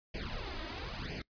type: noise with flanger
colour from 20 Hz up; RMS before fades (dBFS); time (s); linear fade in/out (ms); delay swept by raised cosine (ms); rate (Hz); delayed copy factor
pink; -40; 0.14-1.22; 5; 0.39 to 3.19; 1; +0.95
effects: noise-tail reverb RT60 0.1 s tail -22 dB re dry + resampled to 11025 Hz